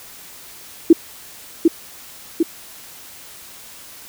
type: tone with echo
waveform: sine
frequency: 330.8 Hz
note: E4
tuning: 6 cents sharp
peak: -3 dBFS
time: 0.9-0.93 s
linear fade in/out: 5 ms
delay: 750 ms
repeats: 2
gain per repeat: -4 dB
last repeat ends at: 2.43 s
effects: white hiss -40 dBFS RMS until 4.08 s